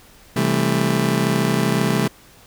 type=chord; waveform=30% pulse; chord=A minor seventh; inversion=first; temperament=just; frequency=132 / 165 / 198 / 220 Hz; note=C3 / E3 / G3 / A3; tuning=+16 / +2 / +18 / 0 cents; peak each=-20 dBFS; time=0.36-2.08 s; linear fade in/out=5 ms; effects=pink hiss -48 dBFS RMS until 2.46 s